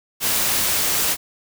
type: noise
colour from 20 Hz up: white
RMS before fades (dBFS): -20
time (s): 0.2-1.17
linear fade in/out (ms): 50
effects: none